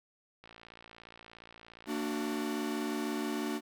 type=click train; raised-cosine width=0.3 ms; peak=-35 dBFS; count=114; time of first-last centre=0.44-2.419 s; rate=57.1 Hz
type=chord; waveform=45% pulse; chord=Bb augmented; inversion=none; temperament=equal with one note detuned; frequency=227.6 / 293.7 / 370 Hz; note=Bb3 / D4 / F#4; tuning=-41 / 0 / 0 cents; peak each=-37 / -36 / -39 dBFS; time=1.86-3.61 s; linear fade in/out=50 ms
effects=none